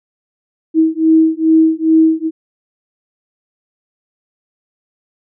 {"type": "beating tone pair", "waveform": "sine", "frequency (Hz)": [319.2, 321.6], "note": ["D#4", "E4"], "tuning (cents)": [44, -43], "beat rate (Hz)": 2.4, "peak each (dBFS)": -11, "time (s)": [0.74, 2.31], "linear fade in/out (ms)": 50, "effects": []}